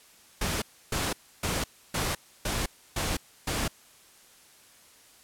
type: noise bursts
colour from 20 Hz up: pink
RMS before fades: -29 dBFS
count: 7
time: 0.41-3.68 s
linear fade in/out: 5 ms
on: 210 ms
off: 300 ms
effects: white hiss -56 dBFS RMS until 5.23 s + low-pass 12000 Hz 12 dB/octave